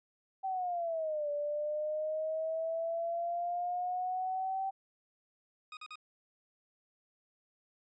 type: exponential two-way sweep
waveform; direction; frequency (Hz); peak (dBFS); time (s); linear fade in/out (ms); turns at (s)
sine; down then up; 776 to 581 to 776; -32; 0.43-4.71; 20; 1.3
type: tone bursts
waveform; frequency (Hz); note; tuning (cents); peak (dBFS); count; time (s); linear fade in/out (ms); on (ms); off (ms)
20% pulse; 1244.5; D#6; 0; -39; 3; 5.72-5.956; 2; 50; 43
effects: resampled to 16000 Hz